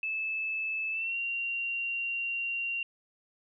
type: tone with pitch glide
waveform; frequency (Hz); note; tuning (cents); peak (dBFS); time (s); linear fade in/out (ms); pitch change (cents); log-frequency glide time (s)
sine; 2617 to 2760; E7 to F7; -13 to -21; -30; 0.03-2.83; 2; +92; 0.91-1.17
effects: none